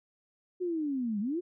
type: linear two-way sweep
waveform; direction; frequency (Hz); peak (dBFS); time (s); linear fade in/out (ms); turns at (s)
sine; down then up; 370 to 196 to 370; -29; 0.6-1.41; 20; 1.2
effects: none